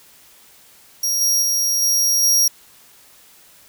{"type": "tone with level steps", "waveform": "sawtooth", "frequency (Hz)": 5640, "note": "F8", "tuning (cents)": 16, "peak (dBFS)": [-15, -12, -14, -12, -10], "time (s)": [1.03, 2.48], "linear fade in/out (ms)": 5, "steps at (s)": [1.21, 1.42, 1.82, 2.23], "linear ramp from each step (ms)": 2, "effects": ["white hiss -49 dBFS RMS until 3.68 s"]}